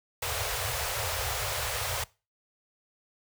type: band-stop noise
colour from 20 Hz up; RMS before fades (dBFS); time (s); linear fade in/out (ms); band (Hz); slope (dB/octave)
pink; -31; 0.22-2.04; 5; 120 to 450; 48
effects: noise-tail reverb RT60 0.3 s tail -22 dB re dry + high-pass 60 Hz 12 dB/octave